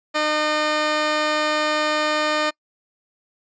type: tone pair together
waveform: 10% pulse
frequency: 304.2 / 608.4 Hz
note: D#4 / D#5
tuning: -39 / -39 cents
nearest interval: octave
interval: 1200 cents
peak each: -15 dBFS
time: 0.14-2.51 s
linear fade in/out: 20 ms
effects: noise-tail reverb RT60 0.1 s tail -26 dB re dry + resampled to 16000 Hz